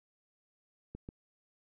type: clicks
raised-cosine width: 3 ms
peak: -30 dBFS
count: 2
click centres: 0.95 / 1.089 s
effects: none